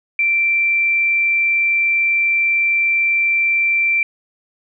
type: tone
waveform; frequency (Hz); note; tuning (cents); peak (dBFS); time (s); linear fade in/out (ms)
sine; 2349; D7; 0; -13; 0.19-4.03; 2
effects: none